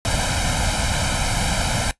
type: noise with comb filter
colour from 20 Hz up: pink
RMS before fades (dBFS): -21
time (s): 0.05-1.91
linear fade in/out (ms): 0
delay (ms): 1.3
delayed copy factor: +0.85
effects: noise-tail reverb RT60 0.1 s tail -17 dB re dry + resampled to 24000 Hz